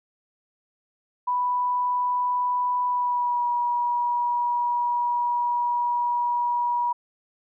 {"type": "tone with pitch glide", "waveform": "sine", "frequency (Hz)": [987.8, 963.6], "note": ["B5", "B5"], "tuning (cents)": [0, -43], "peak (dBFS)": -21, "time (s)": [1.27, 6.93], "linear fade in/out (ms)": 10, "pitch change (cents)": -43, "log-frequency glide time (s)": [2.87, 3.47], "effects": []}